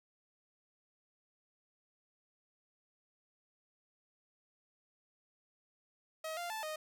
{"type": "tone with pitch steps", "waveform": "sawtooth", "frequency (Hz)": [635, 696, 877, 620], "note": ["D#5", "F5", "A5", "D#5"], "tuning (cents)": [35, -6, -6, -6], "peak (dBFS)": -35, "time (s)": [6.24, 6.76], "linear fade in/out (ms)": 5, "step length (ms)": 130, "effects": []}